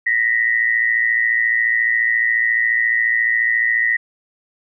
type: tone pair together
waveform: sine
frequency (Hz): 1861.2 / 1975.5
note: A#6 / B6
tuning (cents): -3 / 0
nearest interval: minor second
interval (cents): 103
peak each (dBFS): -17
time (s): 0.06-3.97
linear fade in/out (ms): 10
effects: none